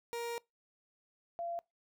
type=tone pair in turn; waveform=30% pulse / sine; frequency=470.2 / 684.3 Hz; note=A#4 / F5; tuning=+15 / -35 cents; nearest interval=tritone; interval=650 cents; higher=second; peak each=-34 / -36 dBFS; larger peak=first; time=0.13-0.38 / 1.39-1.59 s; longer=first; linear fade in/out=0 ms; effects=noise-tail reverb RT60 0.2 s tail -24 dB re dry